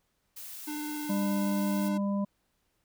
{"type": "noise", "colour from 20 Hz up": "blue", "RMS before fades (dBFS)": -43, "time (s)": [0.36, 1.89], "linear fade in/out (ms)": 10}
{"type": "tone with vibrato", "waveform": "square", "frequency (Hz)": 299.3, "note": "D4", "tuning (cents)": 33, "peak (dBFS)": -35, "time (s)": [0.67, 1.98], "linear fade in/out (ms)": 10, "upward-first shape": "triangle", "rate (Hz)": 19, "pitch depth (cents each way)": 18}
{"type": "harmonic tone", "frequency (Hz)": 200, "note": "G3", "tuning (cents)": 35, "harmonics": [1, 3, 5], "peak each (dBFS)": [-27, -37, -41], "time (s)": [1.09, 2.25], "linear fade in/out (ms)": 10}
{"effects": ["pink hiss -75 dBFS RMS until 2.84 s"]}